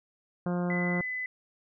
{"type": "harmonic tone", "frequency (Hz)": 176.8, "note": "F3", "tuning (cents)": 22, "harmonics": [1, 2, 3, 4, 5, 6, 7, 8, 9], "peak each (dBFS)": [-28, -36, -37, -40, -46, -45, -47, -47, -52], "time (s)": [0.46, 1.01], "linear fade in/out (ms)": 2}
{"type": "tone", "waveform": "sine", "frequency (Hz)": 2009, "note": "B6", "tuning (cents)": 29, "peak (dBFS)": -31, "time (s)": [0.7, 1.26], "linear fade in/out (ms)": 2}
{"effects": []}